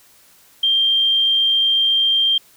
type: tone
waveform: sine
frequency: 3177 Hz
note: G7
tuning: 23 cents sharp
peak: -13 dBFS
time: 0.63-2.38 s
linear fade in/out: 5 ms
effects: white hiss -51 dBFS RMS until 2.56 s